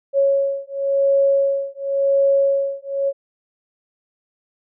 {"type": "beating tone pair", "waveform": "sine", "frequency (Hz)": [552, 552.93], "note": ["C#5", "C#5"], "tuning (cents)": [-7, -4], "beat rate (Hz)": 0.93, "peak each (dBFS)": [-18, -18], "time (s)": [0.13, 3.13], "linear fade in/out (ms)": 50, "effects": []}